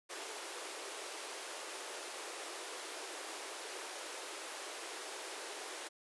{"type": "high-pass noise", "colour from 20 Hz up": "pink", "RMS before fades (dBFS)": -45, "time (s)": [0.09, 5.89], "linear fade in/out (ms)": 20, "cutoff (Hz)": 340, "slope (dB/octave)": 48, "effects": ["resampled to 24000 Hz"]}